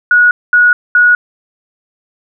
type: tone bursts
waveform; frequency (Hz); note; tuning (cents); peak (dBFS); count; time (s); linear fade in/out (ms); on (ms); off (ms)
sine; 1457; F#6; -27; -4; 3; 0.11-1.15; 2; 200; 220
effects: none